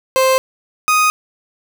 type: tone pair in turn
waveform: 30% pulse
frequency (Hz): 524 / 1246.3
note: C5 / D#6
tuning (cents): +2 / +2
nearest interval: octave + minor third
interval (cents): 1500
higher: second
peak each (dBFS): -8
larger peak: neither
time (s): 0.16-0.38 / 0.88-1.1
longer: neither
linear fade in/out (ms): 0
effects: none